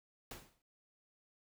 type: noise with exponential decay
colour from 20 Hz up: pink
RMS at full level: -45 dBFS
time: 0.31-0.62 s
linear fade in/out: 2 ms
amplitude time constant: 66 ms
effects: none